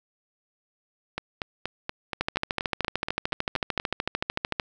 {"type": "two click trains", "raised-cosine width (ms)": 0.3, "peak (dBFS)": [-9, -13], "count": [33, 12], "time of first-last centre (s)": [[2.21, 4.598], [1.18, 3.799]], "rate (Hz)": [13.4, 4.2], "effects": []}